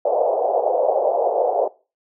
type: band-pass noise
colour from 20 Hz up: pink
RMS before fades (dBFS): -19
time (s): 0.05-1.68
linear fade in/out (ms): 5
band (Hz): 470 to 750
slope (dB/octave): 48
effects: noise-tail reverb RT60 0.3 s tail -19 dB re dry